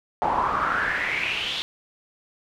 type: noise with band-pass filter sweep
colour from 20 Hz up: brown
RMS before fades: -25 dBFS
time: 0.22-1.62 s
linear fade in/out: 0 ms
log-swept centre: 840 to 3600 Hz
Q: 6.3
effects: none